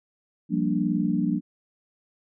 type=chord; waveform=sine; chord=G minor seventh; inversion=third; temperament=equal; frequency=174.61 / 196 / 233.1 / 293.7 Hz; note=F3 / G3 / Bb3 / D4; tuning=0 / 0 / 0 / 0 cents; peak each=-27 dBFS; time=0.49-1.41 s; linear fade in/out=50 ms; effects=none